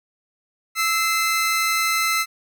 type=tone pair together; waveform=sawtooth; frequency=1313 / 2070 Hz; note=E6 / C7; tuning=-7 / -19 cents; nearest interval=minor sixth; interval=788 cents; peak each=-18 dBFS; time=0.75-2.26 s; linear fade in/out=50 ms; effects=none